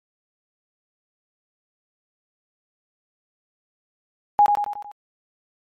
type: tone with echo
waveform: sine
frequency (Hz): 825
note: G#5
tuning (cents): -12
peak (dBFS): -10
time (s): 4.39-4.46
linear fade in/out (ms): 0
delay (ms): 91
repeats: 5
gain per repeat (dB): -5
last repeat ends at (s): 4.915
effects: MP3 64 kbps